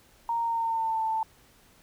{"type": "tone with pitch glide", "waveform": "sine", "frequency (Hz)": [929, 886], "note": ["A#5", "A5"], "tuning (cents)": [-6, 12], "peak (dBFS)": -25, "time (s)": [0.29, 1.23], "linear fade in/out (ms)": 2, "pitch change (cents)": -82, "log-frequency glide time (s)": [0.41, 1.03], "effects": ["pink hiss -59 dBFS RMS until 1.82 s"]}